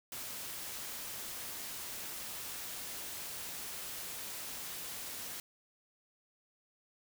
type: noise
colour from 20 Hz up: white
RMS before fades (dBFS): -43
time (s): 0.12-5.4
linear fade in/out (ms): 2
effects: none